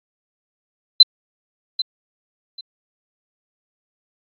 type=tone with echo; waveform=sine; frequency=4056 Hz; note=B7; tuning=45 cents sharp; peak=-3 dBFS; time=1-1.03 s; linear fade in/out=5 ms; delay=790 ms; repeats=2; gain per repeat=-14 dB; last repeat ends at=2.61 s; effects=AAC 32 kbps